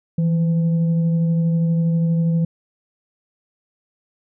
sine tone with frequency modulation, 164.81 Hz, E3, in tune, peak -15 dBFS, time 0.18-2.45 s, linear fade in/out 5 ms, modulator 342 Hz, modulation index 0.25, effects none

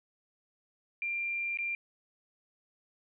sine tone with dropouts, 2380 Hz, D7, 22 cents sharp, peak -31 dBFS, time 1.02-1.75 s, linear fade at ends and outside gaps 1 ms, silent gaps 1.573-1.587 s, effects none

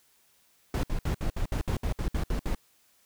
brown noise bursts, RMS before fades -28 dBFS, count 12, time 0.74-2.549 s, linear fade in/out 2 ms, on 93 ms, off 63 ms, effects white hiss -65 dBFS RMS until 3.05 s

